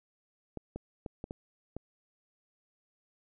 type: clicks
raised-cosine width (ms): 2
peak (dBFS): -25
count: 6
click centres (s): 0.573 / 0.76 / 1.062 / 1.241 / 1.309 / 1.766
effects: none